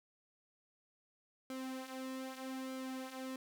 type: tone with flanger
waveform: sawtooth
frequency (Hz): 261.6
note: C4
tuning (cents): 0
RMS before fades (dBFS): -44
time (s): 1.5-3.36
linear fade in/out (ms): 2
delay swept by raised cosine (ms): 1.1 to 5.2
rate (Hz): 0.81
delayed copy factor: -0.65
effects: none